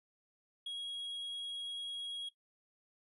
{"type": "tone", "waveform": "triangle", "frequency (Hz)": 3303, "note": "G#7", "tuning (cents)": -10, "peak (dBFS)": -37, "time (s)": [0.66, 2.29], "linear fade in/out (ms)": 5, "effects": ["noise-tail reverb RT60 0.1 s tail -17 dB re dry", "resampled to 32000 Hz"]}